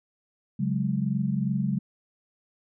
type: chord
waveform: sine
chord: C# suspended fourth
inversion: none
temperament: equal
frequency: 138.59 / 185 / 207.7 Hz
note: C#3 / F#3 / G#3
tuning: 0 / 0 / 0 cents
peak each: -28 dBFS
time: 0.59-1.79 s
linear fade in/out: 10 ms
effects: none